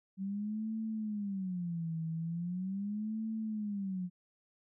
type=tone with vibrato; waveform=sine; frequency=189.3 Hz; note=F#3; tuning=40 cents sharp; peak=-34 dBFS; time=0.17-4.1 s; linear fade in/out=50 ms; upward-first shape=sine; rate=0.4 Hz; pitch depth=270 cents each way; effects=none